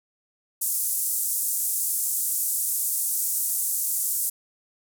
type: band-pass noise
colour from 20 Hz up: white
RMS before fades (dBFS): -26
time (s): 0.61-4.3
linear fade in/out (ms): 10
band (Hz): 7700 to 14000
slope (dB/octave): 24
effects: none